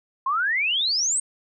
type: exponential sweep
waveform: sine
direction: up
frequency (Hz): 1033 to 8570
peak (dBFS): -20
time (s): 0.26-1.2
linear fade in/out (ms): 5
effects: none